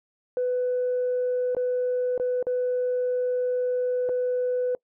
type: tone with dropouts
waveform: sine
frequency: 498.5 Hz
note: B4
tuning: 16 cents sharp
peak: -21 dBFS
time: 0.37-4.75 s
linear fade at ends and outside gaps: 1 ms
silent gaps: 1.549-1.567 / 2.178-2.198 / 2.427-2.468 / 4.09-4.093 s
effects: noise-tail reverb RT60 0.1 s tail -25 dB re dry + tanh soft clip ceiling -19 dBFS